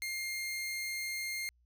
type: tone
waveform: sawtooth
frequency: 2118 Hz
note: C7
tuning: 21 cents sharp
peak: -32 dBFS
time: 0.02-1.49 s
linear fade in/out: 0 ms
effects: added 60 Hz sine -66 dBFS peak until 1.65 s